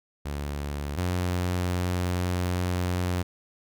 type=tone pair in turn; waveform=sawtooth; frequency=72.1 / 89.73 Hz; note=D2 / F2; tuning=-31 / +47 cents; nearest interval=major third; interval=378 cents; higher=second; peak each=-26 / -21 dBFS; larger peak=second; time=0.25-0.97 / 0.97-3.23 s; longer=second; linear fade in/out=10 ms; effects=none